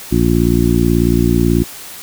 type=harmonic tone; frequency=58.27 Hz; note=A#1; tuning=in tune; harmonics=1 / 2 / 3 / 4 / 5 / 6; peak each=-17 / -17 / -17 / -17 / -17 / -17 dBFS; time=0.11-1.64 s; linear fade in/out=20 ms; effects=white hiss -32 dBFS RMS until 2.02 s